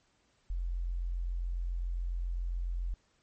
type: tone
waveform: sine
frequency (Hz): 43.65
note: F1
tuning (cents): 0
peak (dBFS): -31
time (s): 0.5-2.94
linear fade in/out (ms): 0
effects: pink hiss -71 dBFS RMS until 3.22 s + MP3 32 kbps